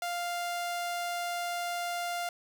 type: tone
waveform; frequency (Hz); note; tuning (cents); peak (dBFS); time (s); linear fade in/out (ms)
sawtooth; 698.5; F5; 0; -28; 0.02-2.29; 2
effects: none